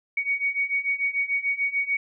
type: beating tone pair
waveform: sine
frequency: 2237 / 2243.8 Hz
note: C#7 / C#7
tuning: +15 / +20 cents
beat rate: 6.8 Hz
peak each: -27 / -25 dBFS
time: 0.17-1.97 s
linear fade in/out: 5 ms
effects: none